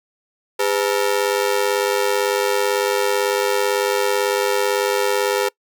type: ring-modulated tone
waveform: sawtooth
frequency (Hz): 454.8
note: A#4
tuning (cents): -43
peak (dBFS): -10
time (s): 0.59-5.49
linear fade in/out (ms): 10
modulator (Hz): 49
effects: noise-tail reverb RT60 0.1 s tail -24 dB re dry